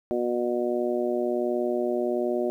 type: harmonic tone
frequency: 121.3 Hz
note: B2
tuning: 31 cents flat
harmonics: 2 / 3 / 4 / 5 / 6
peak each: -31 / -26 / -35 / -29 / -37 dBFS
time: 0.11-2.5 s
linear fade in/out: 0 ms
effects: 10-bit